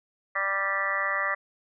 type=harmonic tone; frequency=196 Hz; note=G3; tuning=in tune; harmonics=3 / 4 / 5 / 6 / 7 / 8 / 9 / 10; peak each=-35 / -41 / -41 / -30 / -37 / -40 / -31 / -29 dBFS; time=0.35-1.35 s; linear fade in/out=10 ms; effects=none